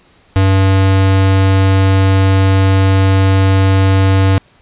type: tone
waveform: square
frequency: 96.2 Hz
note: G2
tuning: 32 cents flat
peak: -8 dBFS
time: 0.36-4.38 s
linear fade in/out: 0 ms
effects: pink hiss -49 dBFS RMS until 4.61 s + resampled to 8000 Hz